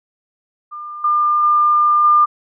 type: tone with level steps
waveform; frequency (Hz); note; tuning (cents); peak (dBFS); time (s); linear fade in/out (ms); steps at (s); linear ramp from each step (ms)
sine; 1201; D6; +38; -27 / -12 / -10 / -8; 0.71-2.26; 20; 1.04 / 1.43 / 2.04; 5
effects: none